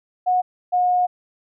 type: tone pair in turn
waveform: sine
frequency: 730 / 722 Hz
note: F#5 / F#5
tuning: -24 / -43 cents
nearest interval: unison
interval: 19 cents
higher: first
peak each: -15 dBFS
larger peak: neither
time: 0.26-0.42 / 0.72-1.07 s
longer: second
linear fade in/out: 20 ms
effects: none